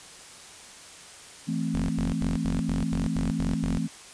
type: chord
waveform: sine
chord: A minor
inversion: second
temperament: equal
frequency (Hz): 164.81 / 220 / 261.6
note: E3 / A3 / C4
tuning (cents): 0 / 0 / 0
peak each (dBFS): -29 / -30 / -31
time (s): 1.47-3.88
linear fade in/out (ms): 20
type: tone bursts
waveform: sawtooth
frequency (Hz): 45.48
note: F#1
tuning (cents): -29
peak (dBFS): -25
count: 9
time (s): 1.74-3.778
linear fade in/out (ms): 0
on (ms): 150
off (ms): 86
effects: white hiss -46 dBFS RMS until 4.13 s + resampled to 22050 Hz